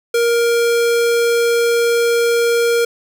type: tone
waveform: square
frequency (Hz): 469.2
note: A#4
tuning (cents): +11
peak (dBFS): -13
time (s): 0.14-2.85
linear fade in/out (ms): 5
effects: none